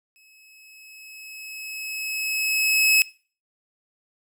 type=tone with exponential growth; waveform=sawtooth; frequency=2576 Hz; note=E7; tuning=41 cents flat; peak=-11 dBFS; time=0.16-3.02 s; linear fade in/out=0 ms; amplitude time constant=620 ms; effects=noise-tail reverb RT60 0.4 s tail -22 dB re dry